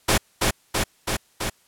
pink noise with echo, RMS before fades -18 dBFS, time 0.08-0.18 s, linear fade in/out 10 ms, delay 330 ms, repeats 4, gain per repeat -2 dB, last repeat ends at 1.5 s, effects white hiss -60 dBFS RMS until 1.67 s + low-pass 12000 Hz 12 dB/octave

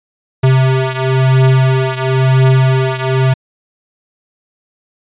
square beating tone pair, 130.8 / 131.78 Hz, C3 / C3, 0 / +13 cents, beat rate 0.98 Hz, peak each -11 / -14 dBFS, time 0.43-3.34 s, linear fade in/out 10 ms, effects resampled to 8000 Hz

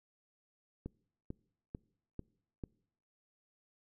click train, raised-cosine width 3 ms, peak -28 dBFS, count 5, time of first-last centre 0.86-2.638 s, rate 2.25 Hz, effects noise-tail reverb RT60 0.7 s tail -25 dB re dry

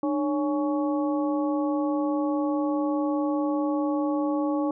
harmonic tone with a mistuned harmonic, 279.7 Hz, C#4, 16 cents sharp, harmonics 1 / 2 / 3 / 4, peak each -24 / -30 / -34 / -36 dBFS, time 0.03-4.71 s, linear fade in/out 2 ms, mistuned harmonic 1, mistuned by +120 cents, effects none

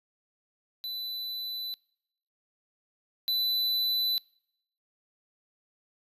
square tone pair in turn, 3994 / 3994 Hz, B7 / B7, +19 / +19 cents, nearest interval unison, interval 0 cents, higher neither, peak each -34 / -26 dBFS, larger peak second, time 0.84-1.74 / 3.28-4.18 s, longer neither, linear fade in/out 0 ms, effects noise-tail reverb RT60 0.7 s tail -24 dB re dry + resampled to 32000 Hz

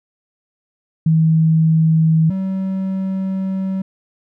sine / triangle tone pair in turn, 160.4 / 190.75 Hz, E3 / G3, -47 / -47 cents, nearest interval minor third, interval 300 cents, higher second, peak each -10 / -16 dBFS, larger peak first, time 1.06-2.3 / 2.3-3.82 s, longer second, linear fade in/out 5 ms, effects none

